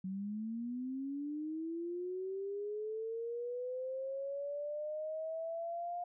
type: linear sweep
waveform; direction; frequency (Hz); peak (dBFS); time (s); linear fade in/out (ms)
sine; up; 185 to 708; -37; 0.04-6.04; 5
effects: none